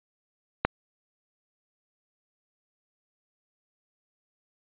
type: click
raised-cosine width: 0.5 ms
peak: -5 dBFS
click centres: 0.65 s
effects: resampled to 8000 Hz